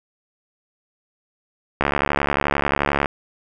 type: click train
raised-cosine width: 0.5 ms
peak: -3 dBFS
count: 90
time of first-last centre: 1.81-3.058 s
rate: 71.3 Hz
effects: none